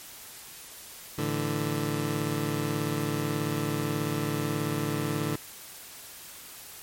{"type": "chord", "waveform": "20% pulse", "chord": "A suspended fourth", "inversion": "none", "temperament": "just", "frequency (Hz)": [110, 146.67, 165], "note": ["A2", "D3", "E3"], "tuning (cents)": [0, -2, 2], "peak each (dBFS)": [-29, -25, -30], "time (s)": [1.18, 5.36], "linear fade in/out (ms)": 5, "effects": ["white hiss -45 dBFS RMS until 6.82 s", "MP3 64 kbps"]}